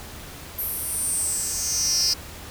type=tone with high-pass filter sweep; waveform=10% pulse; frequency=352.6 Hz; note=F4; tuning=17 cents sharp; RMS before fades=-25 dBFS; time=0.58-2.14 s; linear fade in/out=10 ms; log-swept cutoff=12000 to 5000 Hz; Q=7; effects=added 78 Hz sine -44 dBFS peak until 2.5 s + pink hiss -40 dBFS RMS until 2.5 s